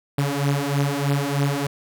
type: beating tone pair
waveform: sawtooth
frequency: 139.8 / 143 Hz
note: C#3 / D3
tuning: +15 / -46 cents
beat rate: 3.2 Hz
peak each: -19 dBFS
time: 0.18-1.67 s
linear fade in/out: 5 ms
effects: none